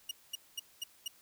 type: tone bursts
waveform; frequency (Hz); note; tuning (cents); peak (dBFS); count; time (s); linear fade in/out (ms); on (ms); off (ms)
sawtooth; 2872; F7; +48; -32; 5; 0.09-1.08; 5; 22; 220
effects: white hiss -63 dBFS RMS until 1.21 s